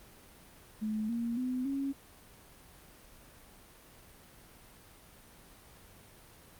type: tone with pitch steps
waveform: sine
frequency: 215.6 / 233.8 / 253.4 / 274.8 Hz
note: A3 / A#3 / B3 / C#4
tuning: -35 / +5 / +45 / -15 cents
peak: -31 dBFS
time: 0.81-1.93 s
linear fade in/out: 20 ms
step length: 280 ms
effects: pink hiss -56 dBFS RMS until 6.59 s + Opus 32 kbps